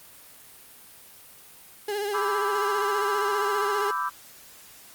35% pulse tone with vibrato, 410.4 Hz, G#4, 21 cents flat, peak -25 dBFS, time 1.88-3.91 s, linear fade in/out 5 ms, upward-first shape triangle, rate 15 Hz, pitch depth 66 cents each way
sine chord, E minor seventh, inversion second, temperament equal with one note detuned, 995.2 / 1174.7 / 1318.5 / 1568 Hz, B5 / D6 / E6 / G6, +13 / 0 / 0 / 0 cents, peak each -30 / -29 / -32 / -34 dBFS, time 2.13-4.1 s, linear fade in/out 20 ms
effects white hiss -49 dBFS RMS until 4.94 s + Opus 32 kbps

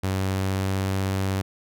sawtooth tone with pitch glide, 95.3 to 96.18 Hz, G2 to G2, -48 to -32 cents, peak -19 dBFS, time 0.03-1.42 s, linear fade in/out 10 ms, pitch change +16 cents, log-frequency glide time 0.15-0.78 s, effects none

